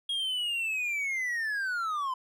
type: linear sweep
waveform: triangle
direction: down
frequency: 3289 to 1006 Hz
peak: -27 dBFS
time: 0.09-2.14 s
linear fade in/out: 5 ms
effects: none